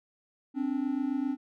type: tone pair together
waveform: triangle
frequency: 262.4 / 290 Hz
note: C4 / D4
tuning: +5 / -22 cents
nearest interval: major second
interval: 173 cents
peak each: -28 / -29 dBFS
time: 0.54-1.37 s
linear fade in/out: 50 ms
effects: none

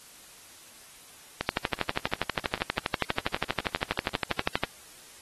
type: two click trains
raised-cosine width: 0.3 ms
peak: -21 / -9 dBFS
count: 4 / 41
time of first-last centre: 1.79-4.152 / 1.41-4.636 s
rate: 1.27 / 12.4 Hz
effects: white hiss -51 dBFS RMS until 5.21 s + AAC 32 kbps

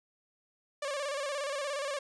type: tone with vibrato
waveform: sawtooth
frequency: 566 Hz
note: C#5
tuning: 36 cents sharp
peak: -29 dBFS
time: 0.82-1.99 s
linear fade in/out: 5 ms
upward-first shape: square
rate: 17 Hz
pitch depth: 66 cents each way
effects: resampled to 22050 Hz

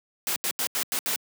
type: noise bursts at uneven times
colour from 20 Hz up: white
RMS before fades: -27 dBFS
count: 6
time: 0.27-0.36 / 0.44-0.51 / 0.59-0.67 / 0.75-0.83 / 0.92-0.99 / 1.06-1.16 s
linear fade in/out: 0 ms
effects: high-pass 200 Hz 12 dB/octave

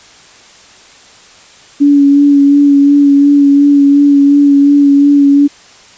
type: tone with vibrato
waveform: sine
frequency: 283.7 Hz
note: C#4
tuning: 40 cents sharp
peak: -3 dBFS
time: 1.8-5.48 s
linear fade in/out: 20 ms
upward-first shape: sine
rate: 2.8 Hz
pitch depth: 20 cents each way
effects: white hiss -39 dBFS RMS until 5.97 s + resampled to 16000 Hz

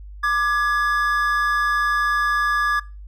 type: tone pair together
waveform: triangle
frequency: 1186 / 1681 Hz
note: D6 / G#6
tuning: +17 / +20 cents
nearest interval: tritone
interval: 603 cents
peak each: -18 dBFS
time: 0.23-2.8 s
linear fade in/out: 10 ms
effects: noise-tail reverb RT60 0.3 s tail -22 dB re dry + added 50 Hz sine -35 dBFS peak until 3.07 s

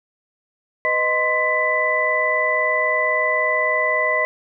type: tone cluster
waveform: sine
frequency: 498.3 / 622 / 1044 / 1992 Hz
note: B4 / D#5 / C6 / B6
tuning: +15 / -1 / -4 / +14 cents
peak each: -28 / -22 / -24 / -19 dBFS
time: 0.85-4.25 s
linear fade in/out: 0 ms
effects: none

